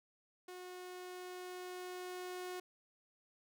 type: tone with level ramp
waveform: sawtooth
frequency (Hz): 363.4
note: F#4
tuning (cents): -31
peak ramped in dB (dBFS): -44 to -38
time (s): 0.48-2.6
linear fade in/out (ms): 5
effects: none